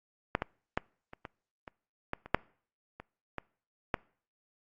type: clicks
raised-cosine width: 0.5 ms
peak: -11 / -16 / -13 / -29 / -25 / -28 / -17 / -29 / -7 / -28 / -20 / -12 dBFS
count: 12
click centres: 0.351 / 0.421 / 0.775 / 1.134 / 1.252 / 1.678 / 2.134 / 2.26 / 2.346 / 3 / 3.383 / 3.942 s
effects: noise-tail reverb RT60 0.5 s tail -25 dB re dry + Opus 48 kbps